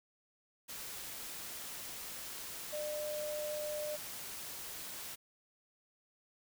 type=tone in noise; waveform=sine; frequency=601 Hz; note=D5; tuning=40 cents sharp; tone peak=-37 dBFS; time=2.72-3.97 s; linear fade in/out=20 ms; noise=white; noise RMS=-45 dBFS; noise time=0.68-5.16 s; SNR=+5 dB; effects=none